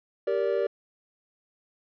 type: chord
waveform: triangle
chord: G minor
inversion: none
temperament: equal with one note detuned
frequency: 392 / 466.2 / 578.6 Hz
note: G4 / Bb4 / D5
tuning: 0 / 0 / -26 cents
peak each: -26 dBFS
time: 0.27-0.67 s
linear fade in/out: 5 ms
effects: resampled to 11025 Hz